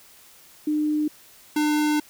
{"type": "tone pair in turn", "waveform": ["sine", "square"], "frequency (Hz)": [302.4, 300.7], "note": ["D#4", "D4"], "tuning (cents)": [-49, 41], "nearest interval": "unison", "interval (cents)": 10, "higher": "first", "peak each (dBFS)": -20, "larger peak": "neither", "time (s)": [[0.67, 1.08], [1.56, 2]], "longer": "second", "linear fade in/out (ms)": 5, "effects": ["white hiss -51 dBFS RMS until 2.09 s"]}